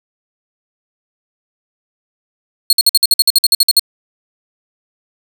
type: tone bursts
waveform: sawtooth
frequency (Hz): 4317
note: C#8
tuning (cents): -47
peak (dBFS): -3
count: 14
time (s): 2.7-3.795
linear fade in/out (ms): 2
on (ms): 29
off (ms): 53
effects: none